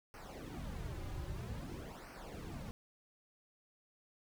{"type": "noise with flanger", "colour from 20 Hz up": "brown", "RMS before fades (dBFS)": -45, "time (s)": [0.14, 2.71], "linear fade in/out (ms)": 0, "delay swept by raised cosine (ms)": [0.27, 4.57], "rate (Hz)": 0.51, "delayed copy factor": -0.8, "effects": []}